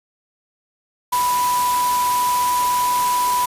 sine tone in noise, 987.8 Hz, B5, in tune, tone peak -16 dBFS, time 1.12-3.46 s, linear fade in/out 10 ms, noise white, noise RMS -26 dBFS, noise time 1.12-3.46 s, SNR +7 dB, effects resampled to 32000 Hz

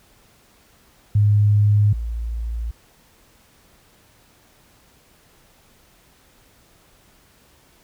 sine tone pair in turn, 103.83 / 56.91 Hz, G#2 / A#1, 0 / -41 cents, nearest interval minor seventh, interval 1041 cents, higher first, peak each -12 / -23 dBFS, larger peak first, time 1.15-1.93 / 1.93-2.71 s, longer neither, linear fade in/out 5 ms, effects pink hiss -55 dBFS RMS until 7.83 s

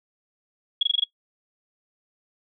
sine tone bursts, 3330 Hz, G#7, 4 cents sharp, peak -16 dBFS, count 6, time 0.81-1.04 s, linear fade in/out 5 ms, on 20 ms, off 22 ms, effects noise-tail reverb RT60 0.1 s tail -21 dB re dry

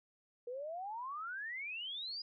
sine exponential sweep, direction up, 471.1 to 4978 Hz, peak -40 dBFS, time 0.47-2.22 s, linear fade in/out 5 ms, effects none

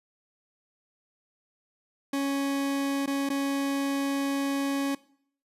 40% pulse tone with dropouts, 277.2 Hz, C#4, in tune, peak -25 dBFS, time 2.13-4.95 s, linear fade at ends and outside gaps 5 ms, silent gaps 3.061-3.075 / 3.291-3.3 s, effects noise-tail reverb RT60 0.6 s tail -21 dB re dry + resampled to 32000 Hz

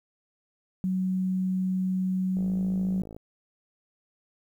sine tone with pitch glide, 186.4 to 187.48 Hz, F#3 to F#3, +13 to +23 cents, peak -24 dBFS, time 0.84-3.02 s, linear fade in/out 0 ms, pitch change +10 cents, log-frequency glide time 2.2-2.66 s
click train, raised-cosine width 2 ms, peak -29 dBFS, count 44, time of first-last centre 2.37-3.165 s, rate 54.1 Hz
effects 10-bit

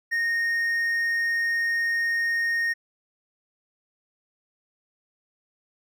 triangle tone with hard clipping, 1852 Hz, A#6, 12 cents flat, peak -23 dBFS, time 0.11-2.74 s, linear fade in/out 20 ms, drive 6 dB, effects none

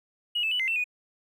triangle tone with pitch steps, 2900 / 2629 / 2965 / 2076 / 2683 / 2471 Hz, F#7 / E7 / F#7 / C7 / E7 / D#7, -35 / -5 / +3 / -14 / +30 / -13 cents, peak -21 dBFS, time 0.35-0.842 s, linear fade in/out 10 ms, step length 82 ms, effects tanh soft clip ceiling -22 dBFS

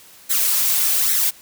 blue noise with flanger, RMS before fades -18 dBFS, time 0.29-1.31 s, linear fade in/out 20 ms, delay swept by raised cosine 0.51 to 4.71 ms, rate 1.2 Hz, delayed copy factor +0.7, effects white hiss -46 dBFS RMS until 1.41 s

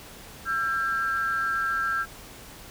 sine tone pair together, 1346.4 / 1600 Hz, E6 / G6, +36 / +35 cents, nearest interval minor third, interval 299 cents, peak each -26 dBFS, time 0.45-2.06 s, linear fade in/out 50 ms, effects tanh soft clip ceiling -16 dBFS + pink hiss -45 dBFS RMS until 2.7 s

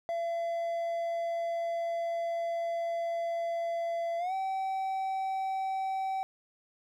triangle tone with pitch glide, 676 to 767.6 Hz, E5 to G5, +43 to -37 cents, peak -28 dBFS, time 0.09-6.23 s, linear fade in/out 0 ms, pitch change +220 cents, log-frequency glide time 4.18-4.33 s, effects none

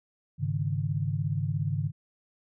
sine chord, Ab suspended fourth, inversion none, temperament equal with one note detuned, 101.69 / 138.59 / 155.56 Hz, Ab2 / Db3 / Eb3, -36 / 0 / 0 cents, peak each -31 / -30 / -31 dBFS, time 0.38-1.92 s, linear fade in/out 50 ms, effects none

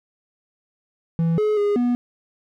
triangle tone with pitch steps, 165.6 / 425.1 / 410.8 / 243.5 Hz, E3 / G#4 / G#4 / B3, +8 / +40 / -19 / -24 cents, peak -15 dBFS, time 1.19-1.95 s, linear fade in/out 0 ms, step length 190 ms, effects none

